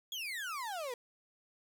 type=exponential sweep; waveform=35% pulse; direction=down; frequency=3400 to 466.2 Hz; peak=-36 dBFS; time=0.12-0.94 s; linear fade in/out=2 ms; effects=none